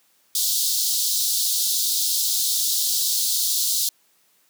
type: high-pass noise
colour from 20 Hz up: pink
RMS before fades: -22 dBFS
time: 0.35-3.89 s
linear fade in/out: 2 ms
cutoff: 3700 Hz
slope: 48 dB/octave
effects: white hiss -62 dBFS RMS until 4.49 s + high-pass 150 Hz 12 dB/octave